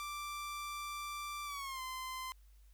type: tone with pitch glide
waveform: sawtooth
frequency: 1175 to 1034.8 Hz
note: D6 to C6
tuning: +1 to -19 cents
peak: -37 dBFS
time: 0-2.32 s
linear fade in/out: 0 ms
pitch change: -220 cents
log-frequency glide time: 1.45-1.81 s
effects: added 50 Hz sine -58 dBFS peak until 2.73 s + white hiss -74 dBFS RMS until 2.73 s